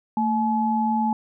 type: tone pair together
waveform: sine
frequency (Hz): 224.5 / 854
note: A3 / G#5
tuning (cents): +35 / +48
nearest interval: octave + major seventh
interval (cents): 2313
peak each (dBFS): -22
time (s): 0.17-1.13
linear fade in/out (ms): 2
effects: none